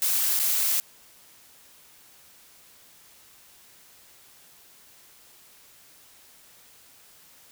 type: noise with dropouts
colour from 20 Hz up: blue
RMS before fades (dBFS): -24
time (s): 0.02-0.8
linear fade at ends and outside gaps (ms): 0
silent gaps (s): 0.392-0.398
effects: white hiss -54 dBFS RMS until 7.51 s